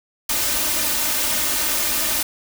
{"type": "noise with comb filter", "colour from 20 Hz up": "white", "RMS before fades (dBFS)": -21, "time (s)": [0.29, 2.23], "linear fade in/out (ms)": 5, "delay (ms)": 3.3, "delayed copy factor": 0.65, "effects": []}